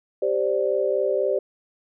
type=chord; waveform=sine; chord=G suspended fourth; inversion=none; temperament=equal; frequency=392 / 523.3 / 587.3 Hz; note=G4 / C5 / D5; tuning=0 / 0 / 0 cents; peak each=-24 dBFS; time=0.22-1.39 s; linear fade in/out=5 ms; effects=none